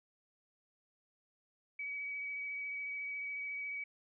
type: tone with vibrato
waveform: sine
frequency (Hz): 2273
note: C#7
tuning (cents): +43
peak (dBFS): -38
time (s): 1.79-3.84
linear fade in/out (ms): 5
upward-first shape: triangle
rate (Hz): 14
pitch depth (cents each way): 17
effects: none